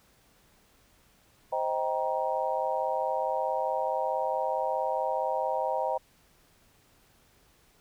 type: chord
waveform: sine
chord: C minor seventh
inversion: none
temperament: just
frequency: 523.3 / 627.9 / 784.9 / 941.9 Hz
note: C5 / Eb5 / G5 / Bb5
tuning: 0 / +16 / +2 / +18 cents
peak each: -32 dBFS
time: 1.52-5.98 s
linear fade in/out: 10 ms
effects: pink hiss -63 dBFS RMS until 7.8 s